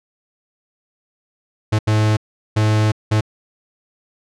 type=tone bursts at uneven times; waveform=45% pulse; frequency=107.7 Hz; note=A2; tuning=37 cents flat; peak=-13 dBFS; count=4; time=1.72-1.79 / 1.87-2.17 / 2.56-2.92 / 3.11-3.21 s; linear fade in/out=10 ms; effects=low-pass 7000 Hz 12 dB/octave